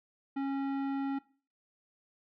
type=tone with tanh clipping; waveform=sine; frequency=274.3 Hz; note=C#4; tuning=18 cents flat; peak=-33 dBFS; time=0.36-1.19 s; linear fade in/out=10 ms; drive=15 dB; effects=noise-tail reverb RT60 0.4 s tail -20 dB re dry